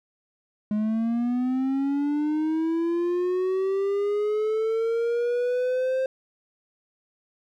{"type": "linear sweep", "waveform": "triangle", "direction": "up", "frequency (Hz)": [208.5, 527], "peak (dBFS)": -20, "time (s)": [0.71, 6.06], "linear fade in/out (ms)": 2, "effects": []}